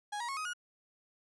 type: tone with pitch steps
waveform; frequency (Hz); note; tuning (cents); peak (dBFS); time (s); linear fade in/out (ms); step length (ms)
35% pulse; 829 / 952.3 / 1093.9 / 1256.5 / 1443.4; G#5 / A#5 / C#6 / D#6 / F#6; -3 / +37 / -23 / +17 / -43; -34; 0.12-0.535; 10; 83
effects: resampled to 24000 Hz